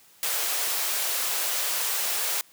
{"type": "high-pass noise", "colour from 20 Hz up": "white", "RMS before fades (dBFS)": -27, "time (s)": [0.23, 2.41], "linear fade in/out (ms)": 0, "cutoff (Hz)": 430, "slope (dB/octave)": 24, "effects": ["white hiss -56 dBFS RMS until 2.52 s", "high-pass 100 Hz 12 dB/octave"]}